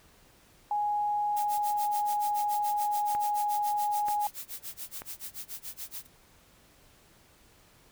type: tone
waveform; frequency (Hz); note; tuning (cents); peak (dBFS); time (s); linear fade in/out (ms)
sine; 830.6; G#5; 0; -26; 0.71-4.27; 2
type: noise with tremolo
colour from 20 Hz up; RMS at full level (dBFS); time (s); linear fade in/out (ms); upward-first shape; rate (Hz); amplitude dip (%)
blue; -38; 1.36-6.07; 10; sine; 7; 100
type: click train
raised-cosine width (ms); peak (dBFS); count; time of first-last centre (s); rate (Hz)
0.5; -25; 3; 3.15-5.019; 1.07
effects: pink hiss -60 dBFS RMS until 7.91 s